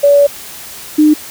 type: tone pair in turn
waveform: sine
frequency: 571 / 303.7 Hz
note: D5 / D#4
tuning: -49 / -42 cents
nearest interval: major seventh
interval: 1093 cents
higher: first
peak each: -4 dBFS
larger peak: neither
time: 0.03-0.27 / 0.98-1.14 s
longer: first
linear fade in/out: 10 ms
effects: white hiss -30 dBFS RMS until 1.3 s